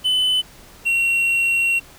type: tone pair in turn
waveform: triangle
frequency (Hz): 3018 / 2737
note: F#7 / F7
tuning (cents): +34 / -36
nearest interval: major second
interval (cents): 170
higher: first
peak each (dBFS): -14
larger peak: neither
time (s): 0.04-0.42 / 0.85-1.8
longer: second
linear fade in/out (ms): 20
effects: pink hiss -45 dBFS RMS until 1.98 s